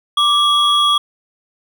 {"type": "tone pair together", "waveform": "triangle", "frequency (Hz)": [1174.7, 3328], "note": ["D6", "G#7"], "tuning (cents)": [0, 3], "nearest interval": "octave + tritone", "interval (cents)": 1803, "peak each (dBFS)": -12, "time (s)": [0.17, 0.98], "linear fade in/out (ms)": 5, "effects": []}